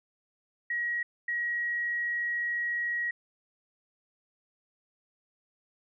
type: tone bursts at uneven times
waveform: sine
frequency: 1903 Hz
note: A#6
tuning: 35 cents sharp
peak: -28 dBFS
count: 2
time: 0.7-1.03 / 1.28-3.11 s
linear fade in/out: 5 ms
effects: none